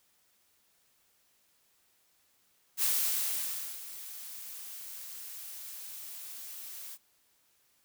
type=noise with ADSR envelope; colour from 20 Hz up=blue; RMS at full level=-28 dBFS; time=2.77-6.98 s; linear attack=53 ms; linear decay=960 ms; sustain=-16 dB; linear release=46 ms; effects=white hiss -70 dBFS RMS until 7.84 s